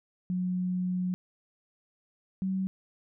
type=tone pair in turn; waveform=sine; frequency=181.9 / 189.81 Hz; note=F#3 / F#3; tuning=-29 / +44 cents; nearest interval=minor second; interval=73 cents; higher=second; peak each=-27 dBFS; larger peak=neither; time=0.3-1.14 / 2.42-2.67 s; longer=first; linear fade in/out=0 ms; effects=none